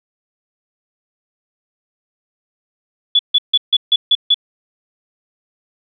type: tone bursts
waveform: sine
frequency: 3429 Hz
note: A7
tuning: 45 cents flat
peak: -8 dBFS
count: 7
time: 3.15-4.344 s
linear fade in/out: 5 ms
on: 42 ms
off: 150 ms
effects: none